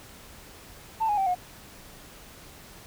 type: tone with pitch steps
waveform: sine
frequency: 890 / 830.4 / 774.8 / 722.9 Hz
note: A5 / G#5 / G5 / F#5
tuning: +20 / 0 / -20 / -40 cents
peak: -21 dBFS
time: 1-1.352 s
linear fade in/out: 20 ms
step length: 88 ms
effects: tanh soft clip ceiling -18 dBFS + pink hiss -48 dBFS RMS until 2.86 s